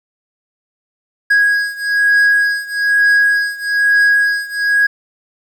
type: beating tone pair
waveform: triangle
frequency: 1651 / 1652.1 Hz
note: G#6 / G#6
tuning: -11 / -10 cents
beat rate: 1.1 Hz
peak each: -11 / -13 dBFS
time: 1.3-4.87 s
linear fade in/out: 10 ms
effects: 8-bit